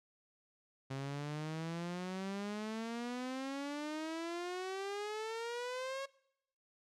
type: exponential sweep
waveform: sawtooth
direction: up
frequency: 133.1 to 551 Hz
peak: -35 dBFS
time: 0.9-6.06 s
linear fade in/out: 10 ms
effects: noise-tail reverb RT60 0.8 s tail -23 dB re dry + low-pass 7000 Hz 12 dB/octave